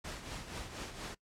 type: noise with tremolo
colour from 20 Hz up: pink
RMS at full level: -41 dBFS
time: 0.04-1.15 s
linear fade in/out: 10 ms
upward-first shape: triangle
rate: 4.2 Hz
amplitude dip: 65%
effects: noise-tail reverb RT60 0.1 s tail -21 dB re dry + low-pass 8000 Hz 12 dB/octave